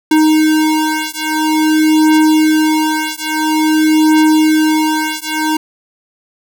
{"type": "beating tone pair", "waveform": "square", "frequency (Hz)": [311.1, 311.59], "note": ["D#4", "D#4"], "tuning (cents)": [0, 3], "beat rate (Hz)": 0.49, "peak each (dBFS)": [-13, -13], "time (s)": [0.11, 5.57], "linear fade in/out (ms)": 5, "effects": []}